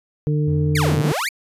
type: harmonic tone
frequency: 150 Hz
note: D3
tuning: 37 cents sharp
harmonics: 1 / 2 / 3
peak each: -17 / -27 / -27 dBFS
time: 0.27-1.12 s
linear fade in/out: 0 ms
type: tone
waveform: triangle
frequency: 87.31 Hz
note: F2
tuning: in tune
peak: -22 dBFS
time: 0.47-0.98 s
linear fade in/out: 10 ms
type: exponential two-way sweep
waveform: sawtooth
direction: down then up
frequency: 2489 to 98.4 to 2489 Hz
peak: -17 dBFS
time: 0.75-1.29 s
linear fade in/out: 5 ms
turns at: 0.99 s
effects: resampled to 32000 Hz